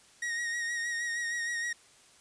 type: tone with vibrato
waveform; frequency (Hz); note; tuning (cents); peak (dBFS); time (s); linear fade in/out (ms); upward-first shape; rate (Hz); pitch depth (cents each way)
45% pulse; 1880; A#6; +14; -31; 0.22-1.73; 5; sine; 6.4; 32
effects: white hiss -59 dBFS RMS until 2.2 s + resampled to 22050 Hz